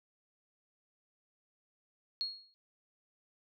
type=tone with exponential decay; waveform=sine; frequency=4301 Hz; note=C8; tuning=47 cents sharp; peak=-30 dBFS; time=2.21-2.54 s; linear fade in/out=0 ms; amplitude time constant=71 ms; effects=none